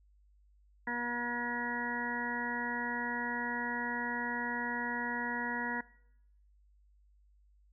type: harmonic tone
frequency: 240 Hz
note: B3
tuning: 49 cents flat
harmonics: 1 / 2 / 3 / 4 / 6 / 7 / 8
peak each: -40 / -46 / -47 / -39 / -44 / -39 / -38 dBFS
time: 0.87-5.81 s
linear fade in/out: 5 ms
effects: noise-tail reverb RT60 0.8 s tail -22 dB re dry + added 50 Hz sine -62 dBFS peak until 7.72 s